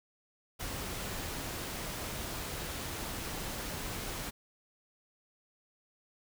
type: noise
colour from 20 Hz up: pink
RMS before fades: -39 dBFS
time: 0.59-4.31 s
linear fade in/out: 20 ms
effects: none